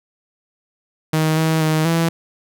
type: tone with pitch steps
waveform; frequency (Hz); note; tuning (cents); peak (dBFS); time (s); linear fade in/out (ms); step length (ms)
sawtooth; 157.2 / 159.9 / 156.7 / 165.8; D#3 / D#3 / D#3 / E3; +18 / +48 / +13 / +10; -11; 1.13-2.09; 5; 240
effects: none